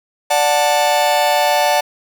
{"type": "chord", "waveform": "45% pulse", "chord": "D major", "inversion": "none", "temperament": "just", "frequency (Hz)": [587.3, 734.2, 881], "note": ["D5", "F#5", "A5"], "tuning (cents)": [0, -14, 2], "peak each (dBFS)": -17, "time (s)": [0.3, 1.81], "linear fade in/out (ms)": 10, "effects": []}